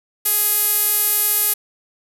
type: tone with band-pass filter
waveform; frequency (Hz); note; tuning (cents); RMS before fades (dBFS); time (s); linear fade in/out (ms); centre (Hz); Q
sawtooth; 416.5; G#4; +5; -18; 0.25-1.54; 10; 12000; 4.5
effects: none